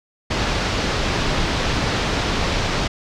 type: low-pass noise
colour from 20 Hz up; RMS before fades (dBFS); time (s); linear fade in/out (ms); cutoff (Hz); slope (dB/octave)
pink; -21; 0.3-2.88; 10; 5500; 24
effects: none